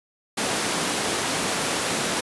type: high-pass noise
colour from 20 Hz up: pink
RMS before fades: -25 dBFS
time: 0.37-2.21 s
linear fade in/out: 10 ms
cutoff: 220 Hz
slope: 12 dB/octave
effects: resampled to 24000 Hz